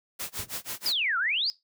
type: noise with tremolo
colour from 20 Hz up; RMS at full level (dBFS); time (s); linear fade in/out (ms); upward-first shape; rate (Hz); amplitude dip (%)
white; -33; 0.19-0.93; 10; sine; 6.2; 100
type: noise with exponential decay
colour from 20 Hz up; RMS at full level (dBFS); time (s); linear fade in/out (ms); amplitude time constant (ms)
brown; -34; 0.39-0.57; 1; 37
type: exponential two-way sweep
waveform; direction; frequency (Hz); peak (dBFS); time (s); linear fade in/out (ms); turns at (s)
sine; down then up; 5130 to 1318.5 to 5130; -24; 0.86-1.5; 0; 1.18
effects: noise-tail reverb RT60 0.2 s tail -19 dB re dry + high-pass 80 Hz 12 dB/octave